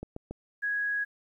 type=clicks; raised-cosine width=2 ms; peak=-24 dBFS; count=3; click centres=0.03 / 0.164 / 0.31 s
type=tone; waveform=sine; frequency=1661.2 Hz; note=G#6; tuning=in tune; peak=-27 dBFS; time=0.62-1.05 s; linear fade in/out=20 ms
effects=11-bit